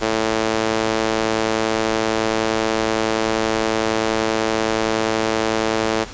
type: tone with high-pass filter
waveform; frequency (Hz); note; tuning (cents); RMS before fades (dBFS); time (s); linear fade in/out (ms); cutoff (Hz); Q
sawtooth; 110.6; A2; +9; -20; 0.01-6.05; 20; 390; 1.2
effects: pink hiss -35 dBFS RMS until 6.13 s + resampled to 16000 Hz